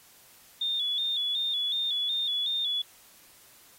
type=tone with vibrato; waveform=sine; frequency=3520 Hz; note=A7; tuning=in tune; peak=-26 dBFS; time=0.61-2.82 s; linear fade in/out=5 ms; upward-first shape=square; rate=2.7 Hz; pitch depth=55 cents each way; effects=white hiss -56 dBFS RMS until 3.78 s + AAC 48 kbps